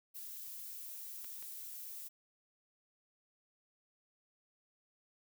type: noise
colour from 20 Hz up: violet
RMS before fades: -47 dBFS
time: 0.14-2.09 s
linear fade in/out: 20 ms
type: clicks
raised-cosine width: 0.2 ms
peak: -37 dBFS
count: 2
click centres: 1.245 / 1.426 s
effects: none